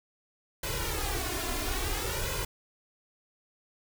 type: noise with flanger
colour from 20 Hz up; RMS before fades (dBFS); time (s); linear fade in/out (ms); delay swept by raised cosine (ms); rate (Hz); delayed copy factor
pink; -32; 0.63-2.45; 5; 2 to 2.89; 0.58; +0.95
effects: none